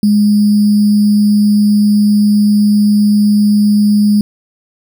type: tone with sample-and-hold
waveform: sine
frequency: 207.7 Hz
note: G#3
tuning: in tune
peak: -6 dBFS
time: 0.03-4.21 s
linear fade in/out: 2 ms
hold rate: 4900 Hz
effects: none